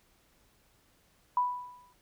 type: tone with exponential decay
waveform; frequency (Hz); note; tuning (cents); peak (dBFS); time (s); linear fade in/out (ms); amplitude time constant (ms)
sine; 987.8; B5; 0; -22; 1.37-1.93; 2; 120
effects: pink hiss -67 dBFS RMS until 2.01 s